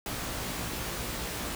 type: noise with comb filter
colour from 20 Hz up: pink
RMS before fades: -35 dBFS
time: 0.06-1.55 s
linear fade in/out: 2 ms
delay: 17 ms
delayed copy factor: +0.75
effects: none